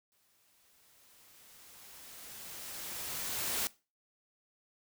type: noise with exponential growth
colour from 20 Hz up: white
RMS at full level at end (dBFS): -33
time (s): 0.12-3.67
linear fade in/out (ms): 0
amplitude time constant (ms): 770
effects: noise-tail reverb RT60 0.3 s tail -20 dB re dry